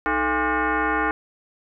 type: tone with frequency modulation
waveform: sine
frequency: 311.1 Hz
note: D#4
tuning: in tune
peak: -19 dBFS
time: 0.06-1.11 s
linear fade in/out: 0 ms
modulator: 375 Hz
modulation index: 4.2
effects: none